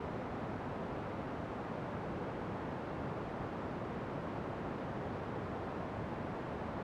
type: band-pass noise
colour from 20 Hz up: pink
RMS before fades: -41 dBFS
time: 0-6.83 s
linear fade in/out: 5 ms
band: 110 to 1100 Hz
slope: 12 dB/octave
effects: none